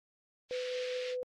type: band-pass noise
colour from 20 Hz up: pink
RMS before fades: -46 dBFS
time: 0.49-1.16 s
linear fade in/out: 50 ms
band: 1900 to 4700 Hz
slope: 24 dB/octave
type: tone with tremolo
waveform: sine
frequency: 502 Hz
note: B4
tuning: 28 cents sharp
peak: -33 dBFS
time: 0.51-1.23 s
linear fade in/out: 0 ms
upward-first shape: triangle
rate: 5 Hz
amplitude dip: 25%
effects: AAC 48 kbps